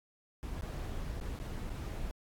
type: noise with dropouts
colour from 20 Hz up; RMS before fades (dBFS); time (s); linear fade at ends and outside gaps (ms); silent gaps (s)
brown; -39; 0.43-2.11; 0; 0.61-0.622 / 1.201-1.213 / 1.39-1.401 / 1.694-1.703
effects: AAC 64 kbps